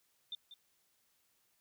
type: tone with echo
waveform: sine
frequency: 3580 Hz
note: A7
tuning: 29 cents sharp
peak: -39 dBFS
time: 0.32-0.35 s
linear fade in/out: 2 ms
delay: 190 ms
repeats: 1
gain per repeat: -11 dB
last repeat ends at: 0.54 s
effects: white hiss -75 dBFS RMS until 1.6 s